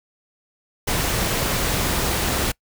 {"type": "noise", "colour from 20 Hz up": "pink", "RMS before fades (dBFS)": -22, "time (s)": [0.87, 2.52], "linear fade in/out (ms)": 10, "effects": ["noise-tail reverb RT60 0.1 s tail -24 dB re dry"]}